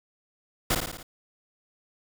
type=noise with echo; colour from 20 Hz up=pink; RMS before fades=-24 dBFS; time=0.7-0.75 s; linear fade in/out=5 ms; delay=56 ms; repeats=5; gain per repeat=-4 dB; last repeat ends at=1.03 s; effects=none